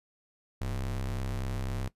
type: ring-modulated tone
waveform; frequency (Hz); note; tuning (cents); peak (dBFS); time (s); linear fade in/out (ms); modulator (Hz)
square; 66; C2; +16; -29; 0.61-1.88; 5; 31.8
effects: noise-tail reverb RT60 0.1 s tail -17 dB re dry + resampled to 32000 Hz